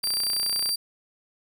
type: tone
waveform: sawtooth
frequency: 4699 Hz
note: D8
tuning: in tune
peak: -21 dBFS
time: 0.03-0.76 s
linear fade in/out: 10 ms
type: click train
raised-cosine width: 0.3 ms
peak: -21 dBFS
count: 21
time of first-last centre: 0.04-0.691 s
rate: 30.7 Hz
effects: none